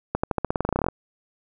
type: accelerating click train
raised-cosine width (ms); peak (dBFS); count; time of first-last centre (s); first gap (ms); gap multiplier
1; -8; 17; 0.15-0.886; 85; 0.91
effects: none